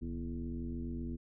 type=tone with frequency modulation; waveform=sine; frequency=155.4 Hz; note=D#3; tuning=2 cents flat; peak=-36 dBFS; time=0.01-1.17 s; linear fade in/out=20 ms; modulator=87.3 Hz; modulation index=1.8; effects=none

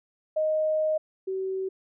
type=tone pair in turn; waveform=sine; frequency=622.3 / 380.4 Hz; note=D#5 / F#4; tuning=0 / +48 cents; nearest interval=major sixth; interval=852 cents; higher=first; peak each=-22 / -27 dBFS; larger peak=first; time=0.36-0.98 / 1.27-1.69 s; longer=first; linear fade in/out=10 ms; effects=none

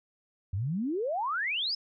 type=exponential sweep; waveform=sine; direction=up; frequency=87.31 to 5274 Hz; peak=-28 dBFS; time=0.53-1.75 s; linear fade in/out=5 ms; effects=none

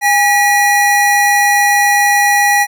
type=tone pair together; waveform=square; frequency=816.4 / 1934 Hz; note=G#5 / B6; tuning=-30 / -37 cents; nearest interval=octave + minor third; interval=1493 cents; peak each=-12 dBFS; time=0.01-2.67 s; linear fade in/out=50 ms; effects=none

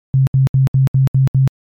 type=tone bursts; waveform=sine; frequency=133.4 Hz; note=C3; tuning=34 cents sharp; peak=-8 dBFS; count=7; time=0.14-1.476 s; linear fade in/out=0 ms; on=130 ms; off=71 ms; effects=MP3 96 kbps

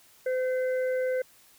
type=harmonic tone; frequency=512 Hz; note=C5; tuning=38 cents flat; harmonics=1 / 3 / 4; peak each=-25 / -39 / -43 dBFS; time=0.26-1.22 s; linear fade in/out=5 ms; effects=white hiss -58 dBFS RMS until 1.58 s

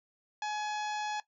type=harmonic tone with a mistuned harmonic; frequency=844 Hz; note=G#5; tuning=28 cents sharp; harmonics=1 / 2 / 3 / 4 / 5 / 6 / 7 / 8; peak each=-34 / -40 / -44 / -46 / -48 / -50 / -51 / -52 dBFS; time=0.42-1.2 s; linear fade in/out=2 ms; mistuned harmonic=7; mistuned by=-29 cents; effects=noise-tail reverb RT60 0.1 s tail -17 dB re dry

